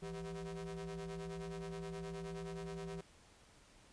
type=ring-modulated tone; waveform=40% pulse; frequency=113.9 Hz; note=A#2; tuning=40 cents flat; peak=-39 dBFS; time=0.02-3.01 s; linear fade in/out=5 ms; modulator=280 Hz; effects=pink hiss -64 dBFS RMS until 3.92 s + resampled to 22050 Hz